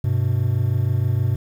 triangle tone pair together, 99.13 / 125.5 Hz, G2 / B2, +20 / +28 cents, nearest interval major third, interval 408 cents, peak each -18 dBFS, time 0.04-1.36 s, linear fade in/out 5 ms, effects 8-bit

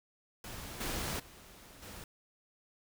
pink noise with level steps, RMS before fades -45 / -37 / -55 / -48 dBFS, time 0.44-2.04 s, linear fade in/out 2 ms, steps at 0.8 / 1.19 / 1.82 s, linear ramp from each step 10 ms, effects none

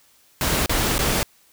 pink noise with dropouts, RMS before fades -21 dBFS, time 0.41-1.23 s, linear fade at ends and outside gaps 0 ms, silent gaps 0.66-0.695 / 0.981-0.991 s, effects white hiss -57 dBFS RMS until 1.52 s

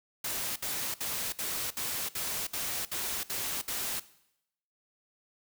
white noise bursts, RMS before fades -34 dBFS, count 10, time 0.24-3.998 s, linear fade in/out 5 ms, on 320 ms, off 62 ms, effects noise-tail reverb RT60 0.8 s tail -18 dB re dry

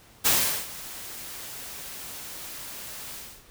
white noise with ADSR envelope, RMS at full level -20 dBFS, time 0.24-3.44 s, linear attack 22 ms, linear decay 390 ms, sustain -19 dB, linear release 280 ms, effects pink hiss -54 dBFS RMS until 3.5 s

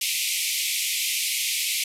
pink band-pass noise, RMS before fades -26 dBFS, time 0.01-1.84 s, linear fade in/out 5 ms, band 2100 to 14000 Hz, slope 96 dB/octave, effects none

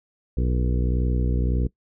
harmonic tone with a mistuned harmonic, 61.74 Hz, B1, in tune, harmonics 1 / 2 / 3 / 4 / 5 / 6 / 7 / 8, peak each -21 / -27 / -31 / -33 / -35 / -37 / -38 / -39 dBFS, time 0.37-1.67 s, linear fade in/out 5 ms, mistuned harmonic 8, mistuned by -40 cents, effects noise-tail reverb RT60 0.1 s tail -21 dB re dry

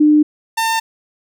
sine / sawtooth tone pair in turn, 301 / 902 Hz, D4 / A5, +43 / +43 cents, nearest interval octave + perfect fifth, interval 1900 cents, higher second, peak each -7 / -11 dBFS, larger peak first, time 0-0.23 / 0.57-0.8 s, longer neither, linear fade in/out 10 ms, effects none

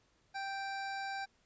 25% pulse tone, 784 Hz, G5, in tune, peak -34 dBFS, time 0.34-1.26 s, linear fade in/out 20 ms, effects pink hiss -72 dBFS RMS until 1.45 s + resampled to 16000 Hz

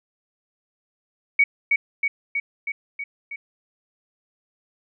sine tone with echo, 2246 Hz, C#7, 22 cents sharp, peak -12 dBFS, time 1.39-1.44 s, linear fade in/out 5 ms, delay 320 ms, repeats 6, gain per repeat -3 dB, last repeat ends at 3.36 s, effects none

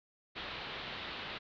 white low-pass noise, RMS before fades -43 dBFS, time 0.35-1.39 s, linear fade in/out 20 ms, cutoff 4000 Hz, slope 48 dB/octave, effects none

